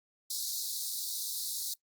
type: high-pass noise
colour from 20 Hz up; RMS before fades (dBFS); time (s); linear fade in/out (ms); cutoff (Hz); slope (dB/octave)
pink; -36; 0.3-1.74; 5; 3800; 96
effects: noise-tail reverb RT60 0.1 s tail -22 dB re dry + Opus 48 kbps